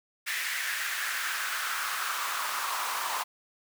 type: noise with high-pass filter sweep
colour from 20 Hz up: pink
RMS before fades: -32 dBFS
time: 0.26-3.24 s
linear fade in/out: 20 ms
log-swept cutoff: 1900 to 970 Hz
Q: 3.3
effects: none